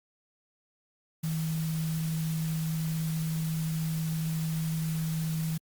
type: tone in noise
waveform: sine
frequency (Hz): 159.9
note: D#3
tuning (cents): +48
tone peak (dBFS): -28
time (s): 1.23-5.58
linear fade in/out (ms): 10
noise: white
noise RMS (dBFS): -43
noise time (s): 1.23-5.58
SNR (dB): +12
effects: Opus 48 kbps